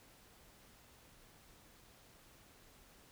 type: silence
effects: pink hiss -63 dBFS RMS until 3.11 s